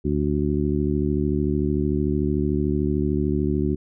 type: harmonic tone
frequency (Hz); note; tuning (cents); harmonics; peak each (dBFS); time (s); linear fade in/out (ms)
73.42; D2; 0; 1 / 2 / 3 / 4 / 5; -26 / -26 / -26 / -26 / -26; 0.04-3.76; 20
effects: none